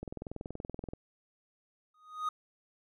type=click train; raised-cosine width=2 ms; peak=-26 dBFS; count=20; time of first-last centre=0.03-0.935 s; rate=21 Hz
type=tone with exponential growth; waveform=triangle; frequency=1244.5 Hz; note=D#6; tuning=in tune; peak=-26 dBFS; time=1.94-2.29 s; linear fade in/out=5 ms; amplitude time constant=74 ms
effects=none